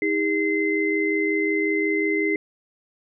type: tone cluster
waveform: sine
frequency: 318 / 403.5 / 2065 Hz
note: D#4 / G#4 / C7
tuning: +38 / -50 / -23 cents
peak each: -24 dBFS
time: 0.02-2.36 s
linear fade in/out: 2 ms
effects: none